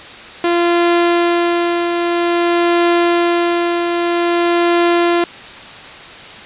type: tone with tremolo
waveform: sawtooth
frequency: 344.8 Hz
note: F4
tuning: 22 cents flat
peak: -6 dBFS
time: 0.44-5.24 s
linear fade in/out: 2 ms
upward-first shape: triangle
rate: 0.51 Hz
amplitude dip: 45%
effects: white hiss -33 dBFS RMS until 6.45 s + resampled to 8000 Hz